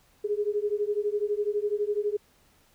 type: beating tone pair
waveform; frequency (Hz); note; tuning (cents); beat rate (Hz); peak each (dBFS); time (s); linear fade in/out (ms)
sine; 409.1 / 421.1; G#4 / G#4; -26 / +24; 12; -28 / -28; 0.24-2.17; 10
effects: pink hiss -63 dBFS RMS until 2.74 s